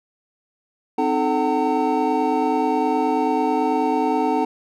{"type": "tone cluster", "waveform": "triangle", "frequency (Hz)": [261.2, 310.5, 435.9, 755, 909], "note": ["C4", "D#4", "A4", "F#5", "A#5"], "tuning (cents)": [-3, -3, -16, 35, -44], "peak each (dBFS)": -22, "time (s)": [0.98, 4.45], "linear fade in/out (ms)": 5, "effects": []}